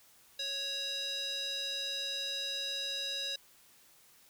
square tone with band-pass filter, 554.4 Hz, C#5, in tune, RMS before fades -37 dBFS, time 0.39-3.36 s, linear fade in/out 5 ms, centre 4300 Hz, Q 6.1, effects white hiss -62 dBFS RMS until 4.29 s

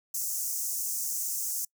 pink high-pass noise, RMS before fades -32 dBFS, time 0.14-1.65 s, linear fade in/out 5 ms, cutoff 5900 Hz, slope 48 dB/octave, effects noise-tail reverb RT60 0.1 s tail -26 dB re dry

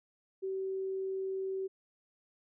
sine tone, 382.8 Hz, G4, 41 cents flat, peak -33 dBFS, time 0.42-1.68 s, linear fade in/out 20 ms, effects none

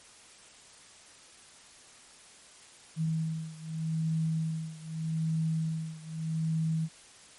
sine beating tone pair, 160 / 160.82 Hz, D#3 / E3, +49 / -42 cents, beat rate 0.82 Hz, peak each -31 / -33 dBFS, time 2.96-6.89 s, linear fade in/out 50 ms, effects white hiss -54 dBFS RMS until 7.38 s + MP3 48 kbps

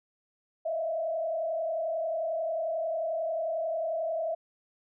sine tone with frequency modulation, 653 Hz, E5, 17 cents flat, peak -28 dBFS, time 0.65-4.35 s, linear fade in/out 10 ms, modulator 31.2 Hz, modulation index 0.94, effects none

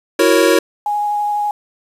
square chord, F# dominant seventh, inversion third, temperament equal, 329.6 / 370 / 466.2 / 554.4 Hz, E4 / F#4 / A#4 / C#5, 0 / 0 / 0 / 0 cents, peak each -16 dBFS, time 0.19-0.59 s, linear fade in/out 5 ms
sine tone with vibrato, 830 Hz, G#5, 1 cent flat, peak -15 dBFS, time 0.86-1.51 s, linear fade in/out 2 ms, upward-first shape sine, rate 12 Hz, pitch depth 9 cents each way
effects resampled to 32000 Hz + 7-bit

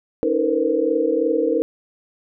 sine tone cluster, 282.2 / 317.5 / 448.4 / 471.6 / 514 Hz, C#4 / D#4 / A4 / A#4 / C5, +31 / +35 / +33 / +20 / -31 cents, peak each -28 / -22 / -25 / -20 / -24 dBFS, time 0.23-1.62 s, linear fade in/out 0 ms, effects none

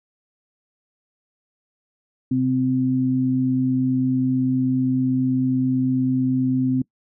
sine tone pair together, 129.2 / 258.4 Hz, C3 / C4, -21 / -21 cents, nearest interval octave, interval 1200 cents, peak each -24 / -18 dBFS, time 2.31-6.82 s, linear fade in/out 5 ms, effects noise-tail reverb RT60 0.1 s tail -23 dB re dry

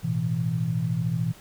sine chord, A suspended second, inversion none, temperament equal, 110 / 123.47 / 164.81 Hz, A2 / B2 / E3, 0 / 0 / 0 cents, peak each -31 / -27 / -26 dBFS, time 0.03-1.33 s, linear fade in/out 20 ms, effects pink hiss -50 dBFS RMS until 1.4 s

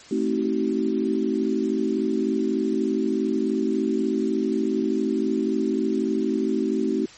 sine chord, A diminished seventh, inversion none, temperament just, 220 / 264 / 316.8 / 380.2 Hz, A3 / C4 / Eb4 / Gb4, 0 / +16 / +31 / +47 cents, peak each -26 dBFS, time 0.11-7.06 s, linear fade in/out 5 ms, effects white hiss -46 dBFS RMS until 7.17 s + MP3 32 kbps

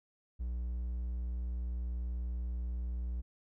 triangle tone, 60.3 Hz, B1, 41 cents flat, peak -32 dBFS, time 0.39-3.22 s, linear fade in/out 20 ms, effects none

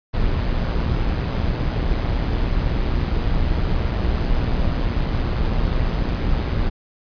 brown noise with amplitude modulation, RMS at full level -18 dBFS, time 0.13-6.7 s, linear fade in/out 20 ms, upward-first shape sine, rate 119 Hz, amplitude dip 45%, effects resampled to 11025 Hz

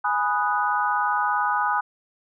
sine chord, G# minor seventh, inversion none, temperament equal, 830.6 / 987.8 / 1244.5 / 1480 Hz, G#5 / B5 / D#6 / F#6, 0 / 0 / 0 / 0 cents, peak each -25 / -26 / -25 / -27 dBFS, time 0.04-1.81 s, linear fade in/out 10 ms, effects none

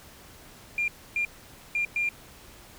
sine tone bursts at uneven times, 2398 Hz, D7, 36 cents sharp, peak -23 dBFS, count 4, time 0.78-0.88 / 1.16-1.25 / 1.75-1.85 / 1.96-2.09 s, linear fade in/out 2 ms, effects tanh soft clip ceiling -19 dBFS + pink hiss -50 dBFS RMS until 2.78 s

